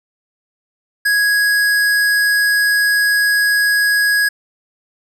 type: tone with hard clipping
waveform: sine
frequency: 1661.2 Hz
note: G#6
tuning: in tune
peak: -13 dBFS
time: 1.05-4.29 s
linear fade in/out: 10 ms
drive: 17 dB
effects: none